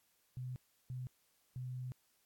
sine tone bursts at uneven times, 126.8 Hz, B2, 46 cents sharp, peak -40 dBFS, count 3, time 0.37-0.56 / 0.9-1.07 / 1.56-1.92 s, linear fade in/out 0 ms, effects white hiss -75 dBFS RMS until 2.25 s + AAC 64 kbps

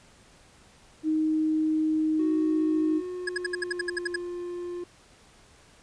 sine tone, 312.5 Hz, D#4, 8 cents sharp, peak -22 dBFS, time 1.03-3.02 s, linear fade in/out 50 ms
triangle tone with pitch glide, 370 to 351.9 Hz, F#4 to F4, 0 to +13 cents, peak -30 dBFS, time 2.19-4.84 s, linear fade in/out 5 ms, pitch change -87 cents, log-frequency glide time 2.43-4.02 s
square tone bursts, 1674 Hz, G#6, 13 cents sharp, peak -26 dBFS, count 11, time 3.27-4.161 s, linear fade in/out 5 ms, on 21 ms, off 66 ms
effects pink hiss -56 dBFS RMS until 5.82 s + resampled to 22050 Hz

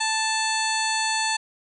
harmonic tone, 880 Hz, A5, in tune, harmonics 1 / 2 / 3 / 4 / 5 / 7 / 8 / 9 / 10, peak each -26 / -29 / -30 / -33 / -29 / -35 / -35 / -35 / -37 dBFS, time 0-1.37 s, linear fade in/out 10 ms, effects none

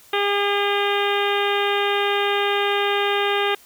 harmonic tone with a mistuned harmonic, 405 Hz, G#4, 43 cents flat, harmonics 1 / 2 / 3 / 4 / 5 / 6 / 7 / 8 / 9, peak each -22 / -25 / -27 / -28 / -29 / -30 / -30 / -31 / -32 dBFS, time 0.13-3.55 s, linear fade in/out 5 ms, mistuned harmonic 8, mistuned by -36 cents, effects white hiss -50 dBFS RMS until 3.65 s

